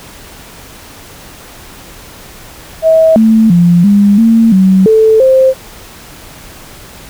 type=tone with pitch steps; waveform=sine; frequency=644 / 221.8 / 173.4 / 202.7 / 227 / 189.2 / 439.9 / 525 Hz; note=E5 / A3 / F3 / G#3 / A#3 / F#3 / A4 / C5; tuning=-41 / +14 / -12 / -42 / -46 / +39 / 0 / +6 cents; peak=-3 dBFS; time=2.82-5.54 s; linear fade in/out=50 ms; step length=340 ms; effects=pink hiss -33 dBFS RMS until 7.09 s